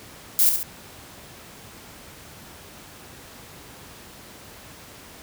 violet noise with echo, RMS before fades -17 dBFS, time 0.39-0.49 s, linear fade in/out 0 ms, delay 70 ms, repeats 2, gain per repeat -6 dB, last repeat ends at 0.63 s, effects pink hiss -44 dBFS RMS until 5.22 s + high-pass 60 Hz 12 dB/octave

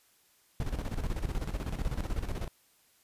brown noise with tremolo, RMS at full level -31 dBFS, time 0.6-2.48 s, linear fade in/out 2 ms, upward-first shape square, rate 16 Hz, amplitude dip 65%, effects white hiss -66 dBFS RMS until 3.03 s + resampled to 32000 Hz

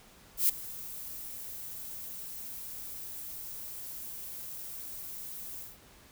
violet noise with ADSR envelope, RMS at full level -23 dBFS, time 0.37-5.78 s, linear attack 120 ms, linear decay 9 ms, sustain -19 dB, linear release 190 ms, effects pink hiss -57 dBFS RMS until 6.11 s

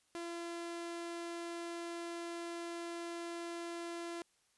sawtooth tone, 340.6 Hz, F4, 43 cents flat, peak -37 dBFS, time 0.15-4.22 s, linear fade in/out 0 ms, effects white hiss -74 dBFS RMS until 4.57 s + resampled to 24000 Hz

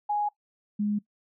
sine tone pair in turn, 830.6 / 207.7 Hz, G#5 / G#3, 0 / 0 cents, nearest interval 2 octaves, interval 2400 cents, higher first, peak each -24 dBFS, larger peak neither, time 0.09-0.29 / 0.79-0.99 s, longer neither, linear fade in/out 10 ms, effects noise-tail reverb RT60 0.1 s tail -19 dB re dry

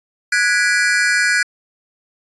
square chord, G# half-diminished seventh, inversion third, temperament equal with one note detuned, 1466.4 / 1661.2 / 1975.5 / 2349 Hz, F#6 / G#6 / B6 / D7, -16 / 0 / 0 / 0 cents, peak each -18 / -18 / -22 / -24 dBFS, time 0.32-1.43 s, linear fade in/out 5 ms, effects resampled to 24000 Hz

